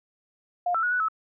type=tone with pitch steps; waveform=sine; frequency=709 / 1330 / 1457 / 1480 / 1298 Hz; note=F5 / E6 / F#6 / F#6 / E6; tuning=+26 / +15 / -27 / 0 / -27 cents; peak=-22 dBFS; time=0.66-1.085 s; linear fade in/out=5 ms; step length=85 ms; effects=none